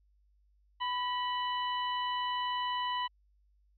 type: harmonic tone with a mistuned harmonic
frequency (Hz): 994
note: B5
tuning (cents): +11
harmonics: 1 / 2 / 3 / 4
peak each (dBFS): -32 / -41 / -38 / -50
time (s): 0.8-3.08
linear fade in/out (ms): 20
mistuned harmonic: 2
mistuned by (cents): -47
effects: added 50 Hz sine -65 dBFS peak until 3.77 s